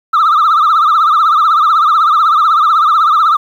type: tone with vibrato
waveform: sine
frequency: 1255 Hz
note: D#6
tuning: 15 cents sharp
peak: -4 dBFS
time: 0.13-3.37 s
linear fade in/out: 10 ms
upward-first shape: triangle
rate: 16 Hz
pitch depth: 150 cents each way
effects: tanh soft clip ceiling -5 dBFS + 7-bit